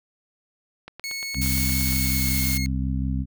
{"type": "click train", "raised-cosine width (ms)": 0.3, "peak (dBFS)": -22, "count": 10, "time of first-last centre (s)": [0.88, 1.927], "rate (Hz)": 8.6}
{"type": "tone with pitch glide", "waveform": "20% pulse", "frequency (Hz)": [2200, 2158], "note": ["C#7", "C#7"], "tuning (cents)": [-14, -47], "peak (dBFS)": -24, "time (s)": [1.04, 2.66], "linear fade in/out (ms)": 0, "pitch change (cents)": -33, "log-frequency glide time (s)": [1.95, 2.53]}
{"type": "harmonic tone", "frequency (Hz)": 65.41, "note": "C2", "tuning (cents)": 0, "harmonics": [1, 2, 3, 4], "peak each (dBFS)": [-25, -28, -30, -31], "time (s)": [1.34, 3.26], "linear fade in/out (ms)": 50}
{"type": "noise", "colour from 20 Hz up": "blue", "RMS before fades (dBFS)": -27, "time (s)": [1.41, 2.58], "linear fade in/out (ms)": 10}
{"effects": []}